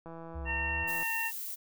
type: click train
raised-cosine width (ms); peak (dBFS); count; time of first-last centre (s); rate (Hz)
1; -32; 161; 0.06-1.03; 165
type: linear two-way sweep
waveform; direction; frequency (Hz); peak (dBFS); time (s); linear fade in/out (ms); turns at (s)
sine; down then up; 75.4 to 65.1 to 75.4; -36; 0.34-0.85; 20; 0.46
type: harmonic tone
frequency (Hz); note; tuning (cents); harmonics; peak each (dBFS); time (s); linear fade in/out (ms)
911; A#5; -40; 1 / 2 / 3; -39 / -34 / -34; 0.45-1.32; 50
type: noise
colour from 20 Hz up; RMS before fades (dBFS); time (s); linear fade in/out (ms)
violet; -39; 0.87-1.56; 20
effects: none